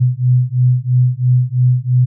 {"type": "beating tone pair", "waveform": "sine", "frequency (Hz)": [124, 127], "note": ["B2", "B2"], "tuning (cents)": [7, 49], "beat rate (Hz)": 3, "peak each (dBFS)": -13, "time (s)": [0, 2.06], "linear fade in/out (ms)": 20, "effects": []}